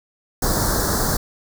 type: band-stop noise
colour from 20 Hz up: pink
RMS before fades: -20 dBFS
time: 0.42-1.17 s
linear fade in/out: 5 ms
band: 1700 to 4200 Hz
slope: 48 dB/octave
effects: none